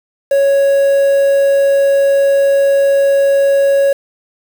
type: tone with quantisation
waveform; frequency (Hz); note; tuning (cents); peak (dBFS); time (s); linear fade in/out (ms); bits
triangle; 554.4; C#5; 0; -6; 0.31-3.93; 5; 5
effects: none